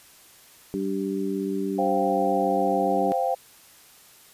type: harmonic tone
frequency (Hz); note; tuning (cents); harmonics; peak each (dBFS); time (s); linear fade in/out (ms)
97.1; G2; -16; 2 / 3 / 4; -29 / -29 / -29; 0.74-3.12; 0
type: chord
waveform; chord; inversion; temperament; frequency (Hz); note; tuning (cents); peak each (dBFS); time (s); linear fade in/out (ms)
sine; C suspended fourth; none; just; 523.3 / 697.7 / 784.9; C5 / F5 / G5; 0 / -2 / +2; -26; 1.78-3.35; 10
effects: white hiss -52 dBFS RMS until 4.33 s + resampled to 32000 Hz